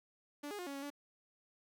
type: tone with pitch steps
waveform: sawtooth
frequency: 290.7 / 412.7 / 357.2 / 279.5 / 276.8 / 287.3 Hz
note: D4 / G#4 / F4 / C#4 / C#4 / D4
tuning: -18 / -11 / +39 / +14 / -2 / -38 cents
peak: -38 dBFS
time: 0.43-0.904 s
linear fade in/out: 10 ms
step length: 79 ms
effects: 11-bit